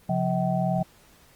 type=tone cluster; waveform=sine; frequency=136.6 / 178 / 640 / 762 Hz; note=C#3 / F3 / D#5 / G5; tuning=-25 / +33 / +49 / -49 cents; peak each=-29 / -25 / -29 / -29 dBFS; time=0.09-0.83 s; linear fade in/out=5 ms; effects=pink hiss -56 dBFS RMS until 1.35 s + Opus 24 kbps